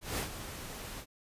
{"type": "noise with ADSR envelope", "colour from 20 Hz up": "pink", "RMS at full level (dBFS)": -33, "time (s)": [0.01, 1.06], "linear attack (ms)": 170, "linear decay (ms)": 100, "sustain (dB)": -10, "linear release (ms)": 66, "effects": ["resampled to 32000 Hz"]}